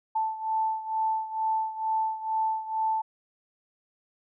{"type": "beating tone pair", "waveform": "sine", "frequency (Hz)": [880, 882.2], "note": ["A5", "A5"], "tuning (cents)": [0, 4], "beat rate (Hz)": 2.2, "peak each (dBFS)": [-27, -31], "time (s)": [0.15, 3.02], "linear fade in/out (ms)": 10, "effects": []}